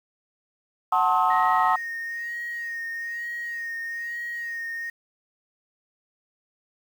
sine chord, F# diminished seventh, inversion none, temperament just, 740 / 888 / 1065.6 / 1278.7 Hz, F#5 / A5 / C6 / Eb6, 0 / +16 / +31 / +47 cents, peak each -23 dBFS, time 0.92-1.76 s, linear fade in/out 5 ms
sine tone with vibrato, 1867 Hz, A#6, 2 cents sharp, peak -29 dBFS, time 1.3-4.9 s, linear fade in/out 5 ms, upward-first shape sine, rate 1.1 Hz, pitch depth 23 cents each way
effects tanh soft clip ceiling -10 dBFS + 8-bit

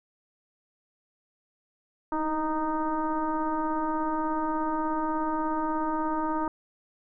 sine tone with frequency modulation, 622.3 Hz, D#5, in tune, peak -25 dBFS, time 2.12-6.48 s, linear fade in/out 2 ms, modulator 307 Hz, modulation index 1.9, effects none

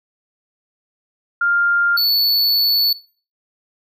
sine / square tone pair in turn, 1400 / 4445 Hz, F6 / C#8, +4 / +4 cents, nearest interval octave + minor sixth, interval 2000 cents, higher second, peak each -14 dBFS, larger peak neither, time 1.41-1.97 / 1.97-2.93 s, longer second, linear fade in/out 5 ms, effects noise-tail reverb RT60 0.4 s tail -19 dB re dry

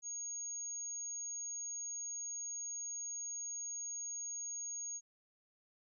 sine tone, 6600 Hz, G#8, 12 cents flat, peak -40 dBFS, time 0.02-5.01 s, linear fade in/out 50 ms, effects none

